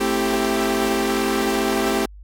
sawtooth chord, A minor seventh, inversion none, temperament equal with one note detuned, 220 / 264.8 / 329.6 / 392 Hz, A3 / C4 / E4 / G4, 0 / +21 / 0 / 0 cents, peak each -21 / -21 / -23 / -18 dBFS, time 0-2.06 s, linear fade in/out 10 ms, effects added 50 Hz sine -38 dBFS peak until 2.23 s + AAC 64 kbps

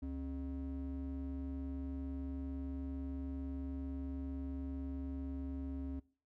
triangle ring-modulated tone, 170 Hz, F3, 46 cents flat, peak -34 dBFS, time 0.02-6 s, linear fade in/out 10 ms, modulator 98.9 Hz, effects noise-tail reverb RT60 0.4 s tail -21 dB re dry

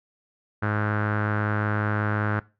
sawtooth tone with low-pass filter, 105.4 Hz, G#2, 26 cents sharp, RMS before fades -25 dBFS, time 0.62-2.4 s, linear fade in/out 10 ms, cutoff 1500 Hz, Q 5, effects noise-tail reverb RT60 0.3 s tail -21 dB re dry

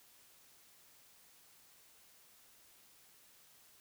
silence, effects white hiss -64 dBFS RMS until 3.8 s

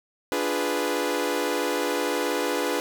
sawtooth chord, D diminished seventh, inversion none, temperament equal, 293.7 / 349.2 / 415.3 / 493.9 Hz, D4 / F4 / Ab4 / Cb5, 0 / 0 / 0 / 0 cents, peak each -26 / -27 / -26 / -24 dBFS, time 0.32-2.8 s, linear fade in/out 0 ms, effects none

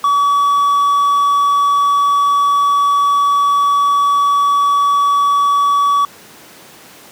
triangle tone, 1139 Hz, C#6, 47 cents sharp, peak -8 dBFS, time 0.04-6.05 s, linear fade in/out 2 ms, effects pink hiss -39 dBFS RMS until 7.11 s + high-pass 200 Hz 12 dB/octave

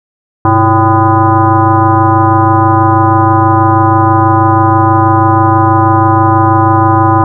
sine tone with frequency modulation, 554.4 Hz, C#5, in tune, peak -4 dBFS, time 0.45-7.24 s, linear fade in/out 2 ms, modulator 227 Hz, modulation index 2.7, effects none

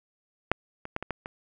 clicks, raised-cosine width 0.5 ms, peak -6 / -22 / -14 / -19 / -15 / -21 dBFS, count 6, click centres 0.516 / 0.854 / 0.964 / 1.026 / 1.107 / 1.259 s, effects none

